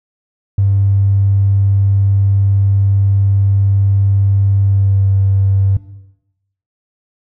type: tone with pitch glide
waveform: triangle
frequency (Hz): 98.8 to 97.55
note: G2 to G2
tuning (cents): +14 to -8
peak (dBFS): -5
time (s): 0.58-5.77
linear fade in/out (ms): 5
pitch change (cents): -22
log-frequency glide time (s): 4.6-5.08
effects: noise-tail reverb RT60 0.9 s tail -19 dB re dry + tanh soft clip ceiling -6 dBFS